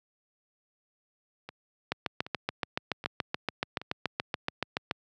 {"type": "two click trains", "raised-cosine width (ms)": 0.3, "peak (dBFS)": [-12, -24], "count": [22, 4], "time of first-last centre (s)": [[1.92, 4.911], [1.49, 3.816]], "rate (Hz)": [7.02, 1.29], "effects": ["high-pass 100 Hz 12 dB/octave"]}